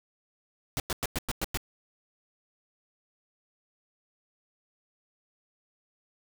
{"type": "noise bursts", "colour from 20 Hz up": "pink", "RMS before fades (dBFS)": -30, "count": 7, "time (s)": [0.77, 1.573], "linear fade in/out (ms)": 0, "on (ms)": 29, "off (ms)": 100, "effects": []}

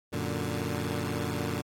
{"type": "chord", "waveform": "15% pulse", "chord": "Gb augmented", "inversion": "none", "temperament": "equal", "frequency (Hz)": [92.5, 116.54, 146.83], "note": ["Gb2", "Bb2", "D3"], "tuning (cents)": [0, 0, 0], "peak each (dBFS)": -28, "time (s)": [0.12, 1.62], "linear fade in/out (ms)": 20, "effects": ["AAC 48 kbps"]}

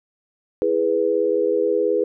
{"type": "chord", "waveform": "sine", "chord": "E major", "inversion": "none", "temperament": "equal", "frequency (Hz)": [329.6, 415.3, 493.9], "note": ["E4", "G#4", "B4"], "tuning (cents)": [0, 0, 0], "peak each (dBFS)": [-25, -20, -20], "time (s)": [0.62, 2.04], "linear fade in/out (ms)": 0, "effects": []}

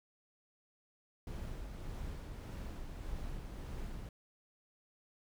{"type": "noise with tremolo", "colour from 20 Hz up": "brown", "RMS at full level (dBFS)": -42, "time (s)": [1.27, 4.09], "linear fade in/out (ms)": 2, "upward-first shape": "sine", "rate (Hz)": 1.7, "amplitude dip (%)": 30, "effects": []}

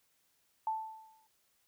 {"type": "tone with exponential decay", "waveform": "sine", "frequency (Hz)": 880, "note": "A5", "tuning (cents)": 0, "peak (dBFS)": -29, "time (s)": [0.67, 1.27], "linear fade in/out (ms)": 2, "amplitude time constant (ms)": 130, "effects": ["white hiss -74 dBFS RMS until 1.67 s"]}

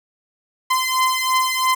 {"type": "beating tone pair", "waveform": "sawtooth", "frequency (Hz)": [1031, 1034], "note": ["C6", "C6"], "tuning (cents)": [-26, -21], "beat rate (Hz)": 3, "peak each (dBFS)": -16, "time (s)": [0.7, 1.75], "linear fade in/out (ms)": 10, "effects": []}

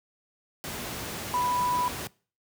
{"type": "tone in noise", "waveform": "sine", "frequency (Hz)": 987.8, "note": "B5", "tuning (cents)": 0, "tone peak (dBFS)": -24, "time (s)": [1.34, 1.88], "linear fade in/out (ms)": 0, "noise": "pink", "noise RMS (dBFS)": -35, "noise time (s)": [0.64, 2.07], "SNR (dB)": 8, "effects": ["noise-tail reverb RT60 0.4 s tail -23 dB re dry", "high-pass 80 Hz 12 dB/octave"]}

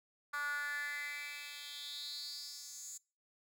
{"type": "tone with high-pass filter sweep", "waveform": "10% pulse", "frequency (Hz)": 290, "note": "D4", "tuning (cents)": -22, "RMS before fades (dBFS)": -43, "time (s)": [0.33, 2.98], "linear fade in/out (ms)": 10, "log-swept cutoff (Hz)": [1300, 7100], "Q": 5.9, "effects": ["noise-tail reverb RT60 0.4 s tail -26 dB re dry"]}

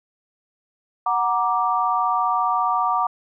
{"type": "chord", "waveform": "sine", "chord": "Gb augmented", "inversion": "none", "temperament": "equal with one note detuned", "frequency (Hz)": [740, 939.9, 1174.7], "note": ["Gb5", "Bb5", "D6"], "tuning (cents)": [0, 14, 0], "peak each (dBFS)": [-23, -23, -21], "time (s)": [1.06, 3.07], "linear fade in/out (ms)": 5, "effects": []}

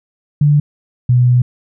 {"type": "tone pair in turn", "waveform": "sine", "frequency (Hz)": [146.83, 123.77], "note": ["D3", "B2"], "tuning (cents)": [0, 4], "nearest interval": "minor third", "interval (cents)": 296, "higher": "first", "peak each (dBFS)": -7, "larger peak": "neither", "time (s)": [[0.41, 0.6], [1.09, 1.42]], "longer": "second", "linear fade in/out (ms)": 5, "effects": []}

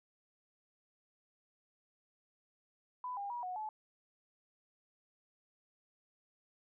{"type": "tone with pitch steps", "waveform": "sine", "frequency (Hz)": [998, 804, 962, 732, 861], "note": ["B5", "G5", "B5", "F#5", "A5"], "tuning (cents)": [18, 44, -46, -19, -38], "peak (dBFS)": -38, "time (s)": [3.04, 3.69], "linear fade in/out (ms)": 2, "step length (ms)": 130, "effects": []}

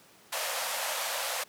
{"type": "band-pass noise", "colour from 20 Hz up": "pink", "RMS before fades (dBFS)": -33, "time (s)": [0.32, 1.44], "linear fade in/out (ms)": 10, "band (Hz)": [500, 15000], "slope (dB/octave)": 96, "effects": ["pink hiss -57 dBFS RMS until 1.48 s", "high-pass 200 Hz 12 dB/octave"]}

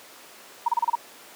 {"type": "tone bursts", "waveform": "sine", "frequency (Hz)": 942, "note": "A#5", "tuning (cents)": 18, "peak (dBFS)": -18, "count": 6, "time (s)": [0.66, 0.954], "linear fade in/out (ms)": 5, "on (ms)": 24, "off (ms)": 30, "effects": ["pink hiss -46 dBFS RMS until 1.35 s", "high-pass 400 Hz 12 dB/octave"]}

